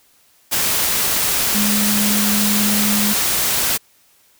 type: tone in noise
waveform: sine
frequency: 207.7 Hz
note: G#3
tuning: in tune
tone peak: -18 dBFS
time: 1.54-3.14 s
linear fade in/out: 20 ms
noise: white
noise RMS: -18 dBFS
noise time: 0.51-3.78 s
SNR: -3 dB
effects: white hiss -55 dBFS RMS until 4.39 s